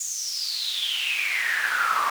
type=noise with high-pass filter sweep; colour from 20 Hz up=brown; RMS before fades=-26 dBFS; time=0-2.1 s; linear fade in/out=5 ms; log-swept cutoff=7000 to 1100 Hz; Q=9.6; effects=none